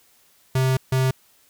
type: tone bursts at uneven times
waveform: square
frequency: 130.81 Hz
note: C3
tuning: in tune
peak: -18 dBFS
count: 2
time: 0.55-0.77 / 0.92-1.11 s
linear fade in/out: 5 ms
effects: white hiss -58 dBFS RMS until 1.49 s